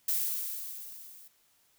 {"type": "noise with level ramp", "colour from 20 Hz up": "violet", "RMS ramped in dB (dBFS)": [-28, -53], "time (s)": [0.08, 1.28], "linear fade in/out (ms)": 5, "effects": ["white hiss -68 dBFS RMS until 1.78 s"]}